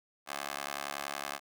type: tone with high-pass filter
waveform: 15% pulse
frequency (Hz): 70.7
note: C#2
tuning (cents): +35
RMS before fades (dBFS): -39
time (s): 0.26-1.4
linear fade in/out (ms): 50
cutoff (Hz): 860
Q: 0.95
effects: none